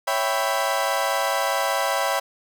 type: chord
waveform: 30% pulse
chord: C# half-diminished seventh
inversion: none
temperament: equal with one note detuned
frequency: 554.4 / 659.3 / 784 / 993.5 Hz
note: C#5 / E5 / G5 / B5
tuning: 0 / 0 / 0 / +10 cents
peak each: -24 dBFS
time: 0.07-2.2 s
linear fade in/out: 10 ms
effects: none